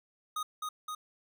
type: tone with echo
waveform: square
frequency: 1244 Hz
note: D#6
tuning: 1 cent flat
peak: -33 dBFS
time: 0.36-0.43 s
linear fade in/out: 5 ms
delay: 260 ms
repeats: 2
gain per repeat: -2 dB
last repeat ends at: 0.95 s
effects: none